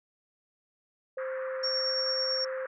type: tone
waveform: sine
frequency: 523.3 Hz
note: C5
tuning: in tune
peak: -32 dBFS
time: 1.17-2.66 s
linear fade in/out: 5 ms
type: band-pass noise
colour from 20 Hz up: white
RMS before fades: -43 dBFS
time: 1.18-2.67 s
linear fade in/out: 5 ms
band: 1100 to 1800 Hz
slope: 48 dB/octave
type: tone with tremolo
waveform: sine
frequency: 5520 Hz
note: F8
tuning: 21 cents flat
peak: -27 dBFS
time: 1.63-2.45 s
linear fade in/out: 10 ms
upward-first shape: sine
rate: 9 Hz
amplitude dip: 25%
effects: none